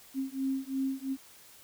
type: beating tone pair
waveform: sine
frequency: 266.4 / 269.3 Hz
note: C4 / C#4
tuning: +31 / -50 cents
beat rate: 2.9 Hz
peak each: -33 / -33 dBFS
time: 0.14-1.17 s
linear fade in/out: 50 ms
effects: white hiss -55 dBFS RMS until 1.63 s